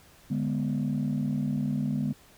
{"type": "chord", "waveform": "sine", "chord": "G# diminished", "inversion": "second", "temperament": "equal with one note detuned", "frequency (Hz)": [146.83, 207.1, 246.9], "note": ["D3", "G#3", "B3"], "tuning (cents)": [0, -5, 0], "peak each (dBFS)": -29, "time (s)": [0.3, 2.13], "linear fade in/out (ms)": 10, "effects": ["tanh soft clip ceiling -20 dBFS", "pink hiss -56 dBFS RMS until 2.37 s"]}